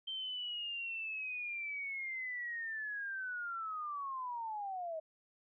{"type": "linear sweep", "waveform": "sine", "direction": "down", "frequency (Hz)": [3136, 622.3], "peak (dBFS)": -38, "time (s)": [0.07, 5], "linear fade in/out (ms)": 10, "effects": []}